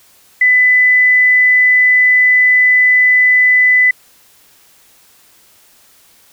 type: tone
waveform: sine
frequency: 2000 Hz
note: B6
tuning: 21 cents sharp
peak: -6 dBFS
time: 0.41-3.91 s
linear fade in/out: 5 ms
effects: white hiss -48 dBFS RMS until 6.32 s